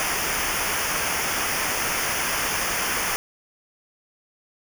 pink noise with comb filter, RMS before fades -25 dBFS, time 0-3.16 s, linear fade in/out 0 ms, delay 0.25 ms, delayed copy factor -0.8, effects none

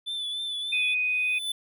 triangle tone with vibrato, 3500 Hz, A7, 10 cents flat, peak -28 dBFS, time 0.06-0.95 s, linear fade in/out 20 ms, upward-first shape triangle, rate 3.4 Hz, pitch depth 42 cents each way
sine tone, 2495 Hz, D#7, 4 cents sharp, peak -23 dBFS, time 0.72-1.39 s, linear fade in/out 10 ms
square tone with exponential growth, 3503 Hz, A7, 8 cents flat, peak -26 dBFS, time 0.92-1.52 s, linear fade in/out 5 ms, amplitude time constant 130 ms
effects none

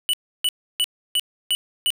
square tone bursts, 2960 Hz, F#7, in tune, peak -18 dBFS, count 6, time 0.09-1.904 s, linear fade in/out 0 ms, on 44 ms, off 310 ms, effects none

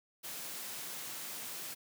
white high-pass noise, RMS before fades -43 dBFS, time 0.23-1.75 s, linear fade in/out 20 ms, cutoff 120 Hz, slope 48 dB/octave, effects none

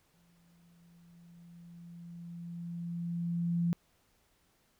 sine tone with exponential growth, 171.1 Hz, F3, 35 cents flat, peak -26 dBFS, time 0.14-3.73 s, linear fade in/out 0 ms, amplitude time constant 780 ms, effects pink hiss -71 dBFS RMS until 4.79 s

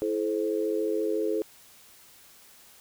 sine chord, A minor, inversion second, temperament equal with one note detuned, 329.6 / 429.2 / 523.3 Hz, E4 / A4 / C5, 0 / -43 / 0 cents, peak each -30 / -27 / -33 dBFS, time 0.02-1.42 s, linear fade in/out 0 ms, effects white hiss -54 dBFS RMS until 2.8 s

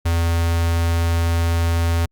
square tone with notch filter, 84 Hz, E2, 33 cents sharp, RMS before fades -18 dBFS, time 0.05-2.06 s, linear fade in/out 10 ms, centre 320 Hz, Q 1.3, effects Opus 48 kbps

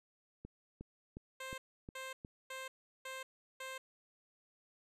click train, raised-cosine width 3 ms, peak -34 dBFS, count 6, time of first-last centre 0.45-2.249 s, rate 2.78 Hz
10% pulse tone bursts, 525 Hz, C5, 6 cents sharp, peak -35 dBFS, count 5, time 1.4-3.78 s, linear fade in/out 5 ms, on 180 ms, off 370 ms
effects low-pass 12000 Hz 12 dB/octave

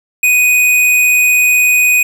square tone, 2489 Hz, D#7, in tune, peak -8 dBFS, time 0.23-2.03 s, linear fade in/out 5 ms, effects none

